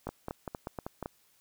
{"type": "two click trains", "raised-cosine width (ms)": 1, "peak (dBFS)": [-22, -22], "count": [5, 6], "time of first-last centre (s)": [[0.07, 1.027], [0.09, 1.059]], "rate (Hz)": [4.18, 5.16], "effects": ["white hiss -67 dBFS RMS until 1.4 s"]}